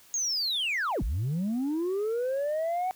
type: linear two-way sweep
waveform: sine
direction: down then up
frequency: 6645 to 41.09 to 754 Hz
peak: -24 dBFS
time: 0.14-2.91 s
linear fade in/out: 0 ms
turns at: 1.03 s
effects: tanh soft clip ceiling -25 dBFS + white hiss -56 dBFS RMS until 2.95 s